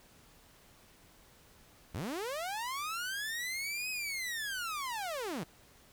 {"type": "linear two-way sweep", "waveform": "sawtooth", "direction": "up then down", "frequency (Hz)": [64.7, 2553, 134.7], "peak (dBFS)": -32, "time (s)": [1.94, 5.44], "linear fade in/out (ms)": 10, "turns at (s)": 3.9, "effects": ["pink hiss -61 dBFS RMS until 5.92 s"]}